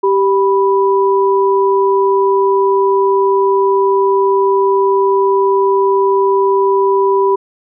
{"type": "tone pair together", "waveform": "sine", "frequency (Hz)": [390.9, 985], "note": ["G4", "B5"], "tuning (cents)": [-5, -5], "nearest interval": "octave + major third", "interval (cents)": 1600, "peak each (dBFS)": [-10, -14], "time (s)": [0.03, 7.36], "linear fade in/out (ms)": 10, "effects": []}